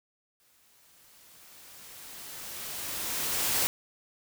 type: noise with exponential growth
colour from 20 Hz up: white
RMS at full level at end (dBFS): -26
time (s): 0.4-3.67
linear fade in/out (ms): 0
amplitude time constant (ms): 710
effects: none